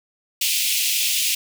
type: high-pass noise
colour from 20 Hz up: pink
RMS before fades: -21 dBFS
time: 0.41-1.35 s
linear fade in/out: 5 ms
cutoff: 2400 Hz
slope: 48 dB/octave
effects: none